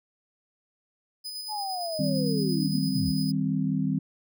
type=tone with tremolo; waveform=40% pulse; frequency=5000 Hz; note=D#8; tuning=8 cents sharp; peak=-32 dBFS; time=1.24-3.32 s; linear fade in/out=20 ms; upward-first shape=square; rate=8.8 Hz; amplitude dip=30%
type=linear sweep; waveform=sine; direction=down; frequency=870 to 51.7 Hz; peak=-30 dBFS; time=1.48-3.13 s; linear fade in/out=50 ms
type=chord; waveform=sine; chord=C minor; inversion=first; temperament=just; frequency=156.98 / 196.22 / 261.6 Hz; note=Eb3 / G3 / C4; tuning=+16 / +2 / 0 cents; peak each=-28 dBFS; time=1.99-3.99 s; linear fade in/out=5 ms
effects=none